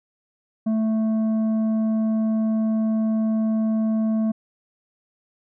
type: tone with tanh clipping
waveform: triangle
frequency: 220 Hz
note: A3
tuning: in tune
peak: -20 dBFS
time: 0.66-4.32 s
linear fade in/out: 10 ms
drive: 11 dB
effects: none